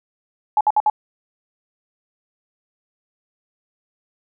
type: tone bursts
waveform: sine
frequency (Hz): 850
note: G#5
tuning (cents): +40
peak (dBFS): -12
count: 4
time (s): 0.57-0.899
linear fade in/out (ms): 2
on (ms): 38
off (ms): 59
effects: none